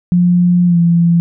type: tone with pitch glide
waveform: sine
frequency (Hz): 176.8 to 170.09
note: F3 to F3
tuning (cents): +22 to -45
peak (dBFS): -7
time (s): 0.12-1.2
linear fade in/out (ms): 0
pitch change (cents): -67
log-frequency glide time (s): 0.66-0.78
effects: none